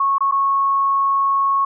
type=tone with dropouts; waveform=sine; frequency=1100 Hz; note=C#6; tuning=14 cents flat; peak=-14 dBFS; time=0-1.65 s; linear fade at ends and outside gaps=5 ms; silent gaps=0.183-0.206 / 0.313-0.321 s; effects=none